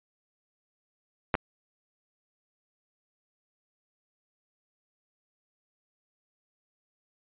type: clicks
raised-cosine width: 0.5 ms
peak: -7 / -14 dBFS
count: 2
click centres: 1.342 / 1.352 s
effects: resampled to 8000 Hz